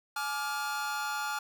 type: chord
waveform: 45% pulse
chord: D diminished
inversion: second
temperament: just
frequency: 845.8 / 1174.7 / 1409.6 Hz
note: Ab5 / D6 / F6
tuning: +31 / 0 / +16 cents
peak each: -36 / -39 / -35 dBFS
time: 0.16-1.39 s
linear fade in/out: 5 ms
effects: 10-bit